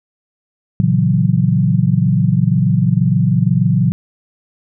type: chord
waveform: sine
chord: F# dominant seventh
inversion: first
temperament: equal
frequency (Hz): 116.54 / 138.59 / 164.81 / 185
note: A#2 / C#3 / E3 / F#3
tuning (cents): 0 / 0 / 0 / 0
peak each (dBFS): -16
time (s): 0.8-3.92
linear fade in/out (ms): 0
effects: none